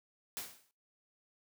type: noise with exponential decay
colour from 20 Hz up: white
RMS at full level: -38 dBFS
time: 0.37-0.71 s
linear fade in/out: 0 ms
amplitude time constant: 72 ms
effects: noise-tail reverb RT60 0.3 s tail -20 dB re dry + high-pass 100 Hz 12 dB/octave